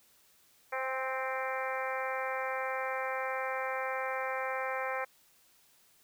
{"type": "harmonic tone with a mistuned harmonic", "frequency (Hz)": 261.6, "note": "C4", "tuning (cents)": 0, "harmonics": [2, 3, 4, 5, 6, 7, 8, 9], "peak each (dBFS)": [-37, -39, -40, -41, -42, -42, -43, -44], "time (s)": [0.72, 5.05], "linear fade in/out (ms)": 10, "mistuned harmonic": 3, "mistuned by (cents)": 21, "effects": ["white hiss -65 dBFS RMS until 6.03 s"]}